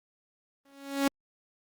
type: tone with exponential growth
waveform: sawtooth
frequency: 277.2 Hz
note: C#4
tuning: in tune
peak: -17 dBFS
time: 0.65-1.08 s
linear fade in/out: 5 ms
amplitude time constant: 93 ms
effects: Opus 24 kbps